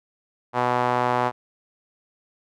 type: tone with band-pass filter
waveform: sawtooth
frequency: 123.47 Hz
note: B2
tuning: in tune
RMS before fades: -22 dBFS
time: 0.53-1.32 s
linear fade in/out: 50 ms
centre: 910 Hz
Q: 2
effects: none